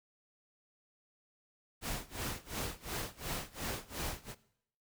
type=noise with tremolo; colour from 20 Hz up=pink; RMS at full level=-37 dBFS; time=1.81-4.35 s; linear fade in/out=50 ms; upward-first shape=sine; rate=2.8 Hz; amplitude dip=95%; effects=noise-tail reverb RT60 0.7 s tail -18 dB re dry